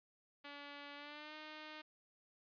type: tone with pitch glide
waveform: 5% pulse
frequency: 286.7 to 307.3 Hz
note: D4 to D#4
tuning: -42 to -21 cents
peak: -38 dBFS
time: 0.44-1.82 s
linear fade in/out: 10 ms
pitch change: +121 cents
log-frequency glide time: 0.95-1.35 s
effects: resampled to 11025 Hz

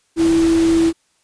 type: tone in noise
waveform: sine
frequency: 329.6 Hz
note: E4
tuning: in tune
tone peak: -11 dBFS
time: 0.16-0.93 s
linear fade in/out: 50 ms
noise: pink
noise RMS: -27 dBFS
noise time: 0.16-0.93 s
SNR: +13 dB
effects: white hiss -62 dBFS RMS until 1.23 s + resampled to 22050 Hz

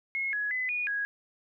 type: tone with pitch steps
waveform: sine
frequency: 2167 / 1679 / 2016 / 2455 / 1654 Hz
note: C#7 / G#6 / B6 / D#7 / G#6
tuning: -40 / +18 / +35 / -24 / -8 cents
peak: -28 dBFS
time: 0.15-1.05 s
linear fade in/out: 0 ms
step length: 180 ms
effects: none

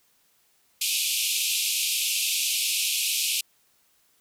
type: band-pass noise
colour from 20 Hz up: pink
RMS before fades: -26 dBFS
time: 0.81-3.41 s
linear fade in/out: 5 ms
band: 2400 to 14000 Hz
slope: 96 dB/octave
effects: white hiss -65 dBFS RMS until 4.2 s

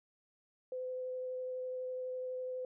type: tone with vibrato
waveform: sine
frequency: 509 Hz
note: C5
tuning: 48 cents flat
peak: -37 dBFS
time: 0.72-2.65 s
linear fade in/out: 2 ms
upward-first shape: sine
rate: 12 Hz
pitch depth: 8 cents each way
effects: none

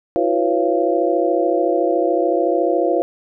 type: tone cluster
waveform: sine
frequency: 330 / 363.8 / 491.4 / 552 / 687 Hz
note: E4 / F#4 / B4 / C#5 / F5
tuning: +2 / -29 / -9 / -7 / -29 cents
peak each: -21 dBFS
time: 0.16-3.02 s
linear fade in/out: 0 ms
effects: none

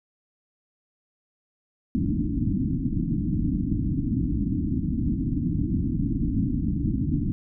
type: low-pass noise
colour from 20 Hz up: white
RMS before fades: -25 dBFS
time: 1.95-7.32 s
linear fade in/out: 0 ms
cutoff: 310 Hz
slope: 96 dB/octave
effects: none

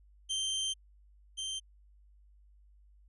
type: tone pair in turn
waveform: sawtooth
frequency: 3136 / 3136 Hz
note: G7 / G7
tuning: 0 / 0 cents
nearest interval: unison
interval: 0 cents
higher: neither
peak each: -28 / -32 dBFS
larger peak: first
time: 0.29-0.74 / 1.37-1.6 s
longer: first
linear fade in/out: 20 ms
effects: added 50 Hz sine -58 dBFS peak until 3.08 s + resampled to 24000 Hz

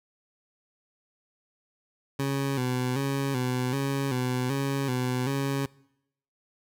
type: tone with vibrato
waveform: 20% pulse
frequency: 131.9 Hz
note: C3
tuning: 14 cents sharp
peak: -21 dBFS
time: 2.19-5.66 s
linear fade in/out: 5 ms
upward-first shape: square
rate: 1.3 Hz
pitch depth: 77 cents each way
effects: noise-tail reverb RT60 0.8 s tail -23 dB re dry

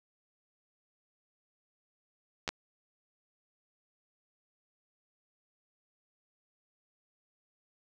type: clicks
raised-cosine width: 0.2 ms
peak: -15 dBFS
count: 2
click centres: 2.478 / 2.49 s
effects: none

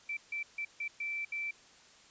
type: tone bursts at uneven times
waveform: sine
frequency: 2333 Hz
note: D7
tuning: 12 cents flat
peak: -34 dBFS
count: 6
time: 0.09-0.17 / 0.32-0.43 / 0.58-0.65 / 0.8-0.88 / 1-1.25 / 1.32-1.51 s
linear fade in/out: 5 ms
effects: white hiss -59 dBFS RMS until 2.1 s + resampled to 16000 Hz

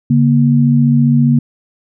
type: tone pair together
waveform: sine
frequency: 141.76 / 236.7 Hz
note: C#3 / A#3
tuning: +39 / +27 cents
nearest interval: major sixth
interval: 888 cents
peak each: -10 dBFS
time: 0.1-1.39 s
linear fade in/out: 5 ms
effects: none

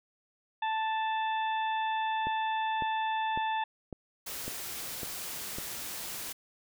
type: harmonic tone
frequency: 880 Hz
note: A5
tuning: in tune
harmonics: 1 / 2 / 3 / 4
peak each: -29 / -38 / -42 / -43 dBFS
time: 0.62-3.64 s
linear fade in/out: 5 ms
type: click train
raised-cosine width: 2 ms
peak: -25 dBFS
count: 7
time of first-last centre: 2.27-5.585 s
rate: 1.81 Hz
type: noise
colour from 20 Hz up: white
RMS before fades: -39 dBFS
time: 4.26-6.33 s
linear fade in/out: 10 ms
effects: none

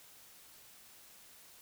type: silence
effects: white hiss -58 dBFS RMS until 1.61 s

